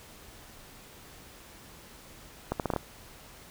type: accelerating click train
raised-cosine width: 1 ms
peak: -14 dBFS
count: 6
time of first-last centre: 2.52-2.763 s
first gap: 78 ms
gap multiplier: 0.76
effects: pink hiss -51 dBFS RMS until 3.5 s